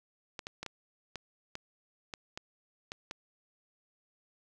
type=clicks; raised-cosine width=0.2 ms; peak=-22 dBFS; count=10; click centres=0.392 / 0.469 / 0.63 / 0.663 / 1.157 / 1.554 / 2.138 / 2.375 / 2.919 / 3.111 s; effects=none